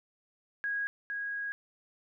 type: tone pair in turn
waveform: sine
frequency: 1647 / 1647 Hz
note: G#6 / G#6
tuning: -15 / -15 cents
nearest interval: unison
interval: 0 cents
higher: neither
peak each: -30 / -33 dBFS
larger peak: first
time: 0.64-0.87 / 1.1-1.52 s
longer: second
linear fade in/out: 0 ms
effects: none